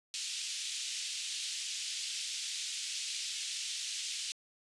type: band-pass noise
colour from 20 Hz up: pink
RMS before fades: -39 dBFS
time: 0.14-4.32 s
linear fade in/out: 0 ms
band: 2900 to 8200 Hz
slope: 24 dB/octave
effects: resampled to 24000 Hz